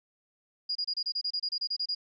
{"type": "tone bursts", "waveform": "sine", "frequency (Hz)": 4863, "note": "D#8", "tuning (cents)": -40, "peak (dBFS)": -28, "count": 14, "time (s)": [0.69, 1.95], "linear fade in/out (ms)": 10, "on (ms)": 64, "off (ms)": 28, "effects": []}